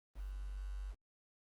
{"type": "tone with quantisation", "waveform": "sine", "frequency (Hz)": 48.27, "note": "G1", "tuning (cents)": -26, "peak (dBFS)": -40, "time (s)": [0.15, 0.95], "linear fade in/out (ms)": 50, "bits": 10, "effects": ["Opus 32 kbps"]}